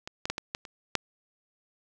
clicks, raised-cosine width 0.2 ms, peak -20 / -14 / -12 / -15 / -14 / -26 / -6 dBFS, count 7, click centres 0.075 / 0.255 / 0.3 / 0.381 / 0.549 / 0.652 / 0.953 s, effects none

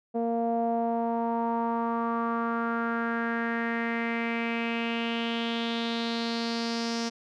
sawtooth tone with low-pass filter sweep, 231.8 Hz, A#3, 10 cents flat, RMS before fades -29 dBFS, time 0.14-7.1 s, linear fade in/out 20 ms, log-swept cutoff 600 to 5500 Hz, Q 4.4, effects none

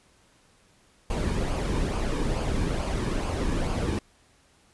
brown noise with flanger, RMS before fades -27 dBFS, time 1.1-3.99 s, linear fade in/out 2 ms, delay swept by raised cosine 0.52 to 1.52 ms, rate 2.3 Hz, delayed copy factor -0.5, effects pink hiss -61 dBFS RMS until 4.73 s + resampled to 24000 Hz

